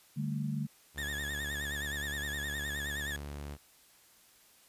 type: chord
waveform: sine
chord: D suspended fourth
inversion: none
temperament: equal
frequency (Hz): 146.83 / 196 / 220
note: D3 / G3 / A3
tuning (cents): 0 / 0 / 0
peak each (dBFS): -34 / -39 / -37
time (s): 0.16-0.67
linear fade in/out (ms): 20
type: tone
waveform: sawtooth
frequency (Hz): 72.2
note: D2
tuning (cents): -29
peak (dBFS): -36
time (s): 0.94-3.58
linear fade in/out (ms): 50
type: tone with vibrato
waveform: 35% pulse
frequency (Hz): 1755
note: A6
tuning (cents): -5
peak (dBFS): -34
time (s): 0.98-3.16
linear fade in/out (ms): 0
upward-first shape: sine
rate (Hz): 9.6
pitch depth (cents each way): 99
effects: white hiss -62 dBFS RMS until 4.68 s + resampled to 32000 Hz